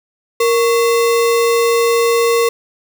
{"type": "tone with sample-and-hold", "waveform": "sine", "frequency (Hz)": 466.2, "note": "A#4", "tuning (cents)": 0, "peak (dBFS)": -10, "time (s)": [0.4, 2.49], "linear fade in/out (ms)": 5, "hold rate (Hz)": 1575, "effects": []}